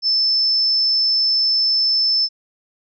sine tone, 5274 Hz, E8, in tune, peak -14 dBFS, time 0.02-2.29 s, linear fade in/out 50 ms, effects none

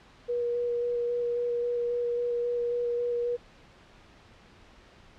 sine tone with vibrato, 480 Hz, B4, 49 cents flat, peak -26 dBFS, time 0.28-3.37 s, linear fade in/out 20 ms, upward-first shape square, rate 3.7 Hz, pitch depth 9 cents each way, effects pink hiss -55 dBFS RMS until 5.18 s + low-pass 4000 Hz 12 dB/octave

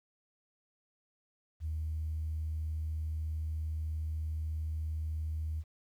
sine tone, 78.4 Hz, D#2, 14 cents sharp, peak -32 dBFS, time 1.6-5.64 s, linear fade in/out 50 ms, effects tanh soft clip ceiling -28 dBFS + 11-bit

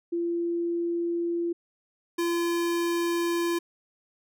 sine / square tone pair in turn, 341.8 / 341.8 Hz, F4 / F4, -37 / -37 cents, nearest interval unison, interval 0 cents, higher neither, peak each -25 dBFS, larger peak neither, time 0.12-1.53 / 2.18-3.59 s, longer neither, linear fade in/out 10 ms, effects none

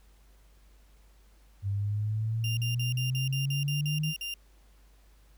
sine exponential sweep, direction up, 98 to 156.4 Hz, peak -27 dBFS, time 1.62-4.14 s, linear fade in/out 50 ms
35% pulse tone bursts, 2794 Hz, F7, in tune, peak -32 dBFS, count 11, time 2.44-4.34 s, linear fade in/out 2 ms, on 130 ms, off 47 ms
effects added 50 Hz sine -56 dBFS peak until 5.37 s + pink hiss -66 dBFS RMS until 5.37 s

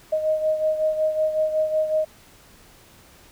sine beating tone pair, 622.3 / 627.7 Hz, D#5 / D#5, 0 / +15 cents, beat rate 5.4 Hz, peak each -20 / -27 dBFS, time 0.12-2.05 s, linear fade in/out 10 ms, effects pink hiss -51 dBFS RMS until 3.31 s

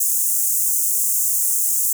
pink high-pass noise, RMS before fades -19 dBFS, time 0-1.93 s, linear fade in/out 5 ms, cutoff 6800 Hz, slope 48 dB/octave, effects none

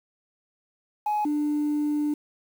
sine tone pair in turn, 841 / 296.6 Hz, G#5 / D4, +22 / +17 cents, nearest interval octave + tritone, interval 1805 cents, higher first, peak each -21 / -21 dBFS, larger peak neither, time 1.06-1.25 / 1.25-2.14 s, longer second, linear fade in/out 5 ms, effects tanh soft clip ceiling -19 dBFS + 8-bit

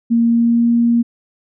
sine tone with pitch glide, 232.5 to 235.1 Hz, A#3 to A#3, -4 to +15 cents, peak -10 dBFS, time 0.1-1.03 s, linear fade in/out 20 ms, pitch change +19 cents, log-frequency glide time 0.23-0.7 s, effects none

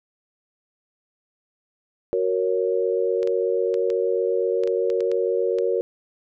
sine chord, F# major, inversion none, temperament equal, 370 / 466.2 / 554.4 Hz, F#4 / A#4 / C#5, 0 / 0 / 0 cents, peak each -24 / -22 / -26 dBFS, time 2.13-5.81 s, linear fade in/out 0 ms
clicks, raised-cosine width 0.2 ms, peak -21 dBFS, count 10, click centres 3.23 / 3.274 / 3.742 / 3.902 / 4.636 / 4.675 / 4.901 / 5.006 / 5.116 / 5.586 s
effects none

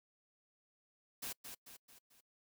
white noise with echo, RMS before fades -43 dBFS, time 1.22-1.33 s, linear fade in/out 10 ms, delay 220 ms, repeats 4, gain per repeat -6 dB, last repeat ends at 2.21 s, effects noise-tail reverb RT60 0.1 s tail -26 dB re dry

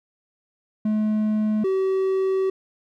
triangle tone pair in turn, 214.2 / 381.7 Hz, A3 / G4, -46 / -46 cents, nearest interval minor seventh, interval 1000 cents, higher second, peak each -17 dBFS, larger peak neither, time 0.85-1.64 / 1.64-2.5 s, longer second, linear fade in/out 5 ms, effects none

